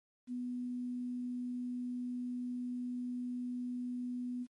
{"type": "tone with quantisation", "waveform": "sine", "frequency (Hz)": 246.9, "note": "B3", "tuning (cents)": 0, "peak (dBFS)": -36, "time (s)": [0.27, 4.47], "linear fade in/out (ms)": 50, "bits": 11, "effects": ["MP3 48 kbps"]}